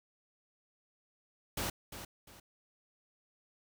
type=noise with echo; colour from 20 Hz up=pink; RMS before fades=-36 dBFS; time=1.57-1.7 s; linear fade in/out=5 ms; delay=350 ms; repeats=2; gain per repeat=-10 dB; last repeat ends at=2.4 s; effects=none